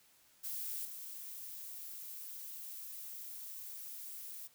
violet noise with level steps, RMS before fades -41 / -47 dBFS, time 0.43-4.48 s, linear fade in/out 20 ms, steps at 0.85 s, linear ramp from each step 2 ms, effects white hiss -67 dBFS RMS until 4.54 s

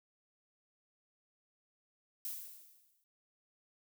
violet noise with exponential decay, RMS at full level -39 dBFS, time 2.25-3.04 s, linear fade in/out 0 ms, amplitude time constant 170 ms, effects none

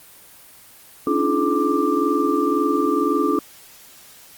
sine tone cluster, 278.2 / 300.2 / 343.5 / 426.5 / 1182 Hz, C#4 / D4 / F4 / G#4 / D6, +6 / +38 / -29 / +46 / +11 cents, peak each -23 dBFS, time 1.07-3.39 s, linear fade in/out 2 ms, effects white hiss -46 dBFS RMS until 4.37 s + Opus 24 kbps

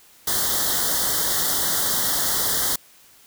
white band-stop noise, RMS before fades -22 dBFS, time 0.27-2.76 s, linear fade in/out 5 ms, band 2000 to 3100 Hz, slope 96 dB/octave, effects white hiss -52 dBFS RMS until 3.26 s

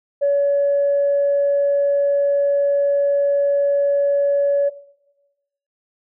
sine tone, 566 Hz, C#5, 36 cents sharp, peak -13 dBFS, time 0.21-4.7 s, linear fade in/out 20 ms, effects noise-tail reverb RT60 1.0 s tail -19 dB re dry + tanh soft clip ceiling -10 dBFS

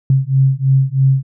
sine beating tone pair, 132.8 / 135.9 Hz, C3 / C#3, +26 / -34 cents, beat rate 3.1 Hz, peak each -13 dBFS, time 0.1-1.23 s, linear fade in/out 2 ms, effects none

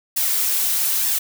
blue noise with flanger, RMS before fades -20 dBFS, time 0.16-1.19 s, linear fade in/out 10 ms, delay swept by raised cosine 1.1 to 5.3 ms, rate 1.1 Hz, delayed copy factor +0.5, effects none

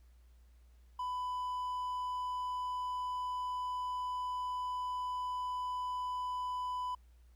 triangle tone, 998 Hz, B5, 18 cents sharp, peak -33 dBFS, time 0.99-6.95 s, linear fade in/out 5 ms, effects added 60 Hz sine -58 dBFS peak until 7.35 s + pink hiss -75 dBFS RMS until 7.35 s

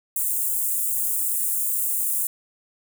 white high-pass noise, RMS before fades -24 dBFS, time 0.16-2.27 s, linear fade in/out 2 ms, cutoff 7700 Hz, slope 48 dB/octave, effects none

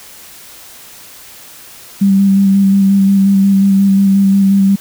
sine tone with vibrato, 196 Hz, G3, in tune, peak -6 dBFS, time 2.01-4.76 s, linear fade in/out 10 ms, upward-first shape square, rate 5.6 Hz, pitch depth 15 cents each way, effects white hiss -36 dBFS RMS until 4.8 s

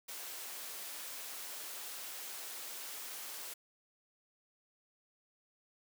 white high-pass noise, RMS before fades -45 dBFS, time 0.08-3.54 s, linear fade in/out 10 ms, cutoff 370 Hz, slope 12 dB/octave, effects none

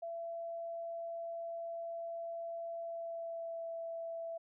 sine tone with pitch glide, 672 to 664.7 Hz, E5 to E5, +33 to +14 cents, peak -39 dBFS, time 0.02-4.38 s, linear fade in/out 10 ms, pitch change -19 cents, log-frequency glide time 2.79-3.65 s, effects none

